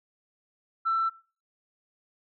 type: tone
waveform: sine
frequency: 1336 Hz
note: E6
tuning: 23 cents sharp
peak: -22 dBFS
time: 0.85-1.1 s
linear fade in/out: 20 ms
effects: noise-tail reverb RT60 0.4 s tail -22 dB re dry + tanh soft clip ceiling -19 dBFS